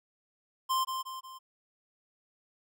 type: tone with echo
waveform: square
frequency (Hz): 1046.5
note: C6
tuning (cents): 0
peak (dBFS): -27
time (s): 0.69-0.85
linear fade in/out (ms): 20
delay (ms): 180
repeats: 3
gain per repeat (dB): -6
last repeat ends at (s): 1.39
effects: none